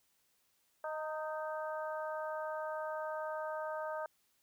harmonic tone with a mistuned harmonic, 311.1 Hz, D#4, in tune, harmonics 2 / 3 / 4 / 5, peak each -39 / -43 / -45 / -47 dBFS, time 0.84-4.06 s, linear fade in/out 2 ms, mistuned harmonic 3, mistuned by -23 cents, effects white hiss -75 dBFS RMS until 4.42 s

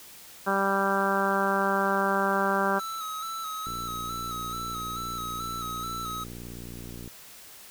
harmonic tone, 196 Hz, G3, in tune, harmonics 1 / 2 / 3 / 4 / 5 / 6 / 7 / 8, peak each -31 / -31 / -31 / -31 / -31 / -31 / -31 / -31 dBFS, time 0.46-2.8 s, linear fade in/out 20 ms
square tone with vibrato, 1299 Hz, E6, 26 cents flat, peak -33 dBFS, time 2.79-6.24 s, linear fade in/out 5 ms, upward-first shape square, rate 2.3 Hz, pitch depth 32 cents each way
click train, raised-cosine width 3 ms, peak -29 dBFS, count 203, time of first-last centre 3.67-7.076 s, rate 59.3 Hz
effects white hiss -48 dBFS RMS until 7.7 s

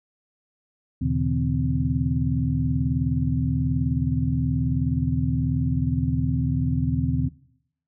sine tone cluster, 77.3 / 120.1 / 139 / 158.9 / 256.9 Hz, D#2 / B2 / C#3 / D#3 / C4, -11 / -48 / +5 / +37 / -32 cents, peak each -27 dBFS, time 1.01-7.29 s, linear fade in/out 10 ms, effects noise-tail reverb RT60 0.7 s tail -19 dB re dry

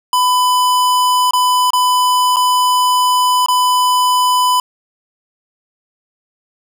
square tone with dropouts, 1000 Hz, B5, 21 cents sharp, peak -11 dBFS, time 0.13-4.6 s, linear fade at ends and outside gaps 2 ms, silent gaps 1.309-1.334 / 1.705-1.733 / 2.361-2.367 / 3.461-3.484 s, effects none

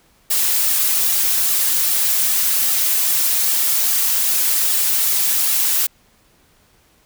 blue noise with flanger, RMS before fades -17 dBFS, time 0.3-5.87 s, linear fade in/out 10 ms, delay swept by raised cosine 1.9 to 6.3 ms, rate 2.5 Hz, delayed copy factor -1, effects pink hiss -56 dBFS RMS until 7.05 s

